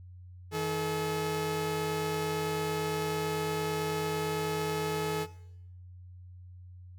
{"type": "tone pair together", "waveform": "sawtooth", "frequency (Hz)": [159.42, 429.3], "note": ["D#3", "A4"], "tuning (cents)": [42, -43], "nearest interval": "octave + perfect fourth", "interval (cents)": 1715, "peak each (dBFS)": [-31, -28], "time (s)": [0.51, 5.27], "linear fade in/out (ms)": 50, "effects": ["noise-tail reverb RT60 0.8 s tail -17 dB re dry", "added 90 Hz sine -46 dBFS peak until 6.98 s"]}